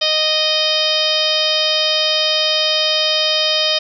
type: harmonic tone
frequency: 620 Hz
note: D#5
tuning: 6 cents flat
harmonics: 1 / 2 / 3 / 4 / 5 / 6 / 7 / 8 / 9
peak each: -21 / -29 / -29 / -25 / -19 / -20 / -28 / -20 / -29 dBFS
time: 0.01-3.79 s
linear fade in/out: 10 ms
effects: none